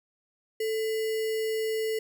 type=tone with sample-and-hold; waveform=sine; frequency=440 Hz; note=A4; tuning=in tune; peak=-26 dBFS; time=0.6-1.99 s; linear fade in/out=5 ms; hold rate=2450 Hz; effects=none